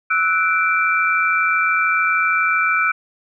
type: tone cluster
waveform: sine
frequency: 1308 / 1481 / 2342 Hz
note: E6 / F#6 / D7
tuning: -14 / +1 / -5 cents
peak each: -19 dBFS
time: 0.1-2.92 s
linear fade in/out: 10 ms
effects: none